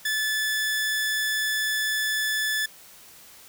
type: tone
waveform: sawtooth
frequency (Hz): 1736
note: A6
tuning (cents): -24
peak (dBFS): -20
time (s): 0.05-2.66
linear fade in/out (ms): 5
effects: white hiss -49 dBFS RMS until 3.48 s